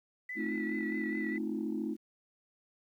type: tone with vibrato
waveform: sine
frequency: 1975.5 Hz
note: B6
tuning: in tune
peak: -37 dBFS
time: 0.29-1.38 s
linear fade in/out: 5 ms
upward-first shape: triangle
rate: 4.8 Hz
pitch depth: 41 cents each way
type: chord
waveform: sine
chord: F dominant seventh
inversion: first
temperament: just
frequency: 218.3 / 261.9 / 314.3 / 349.2 Hz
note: A3 / C4 / Eb4 / F4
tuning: -13 / +2 / +18 / 0 cents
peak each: -36 / -39 / -36 / -40 dBFS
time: 0.35-1.97 s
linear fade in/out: 50 ms
effects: tanh soft clip ceiling -24 dBFS + 11-bit